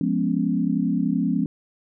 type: chord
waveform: sine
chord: C# dominant seventh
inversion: first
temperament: equal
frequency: 174.61 / 207.7 / 246.9 / 277.2 Hz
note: E#3 / G#3 / B3 / C#4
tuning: 0 / 0 / 0 / 0 cents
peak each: -25 dBFS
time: 0.01-1.46 s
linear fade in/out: 2 ms
effects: none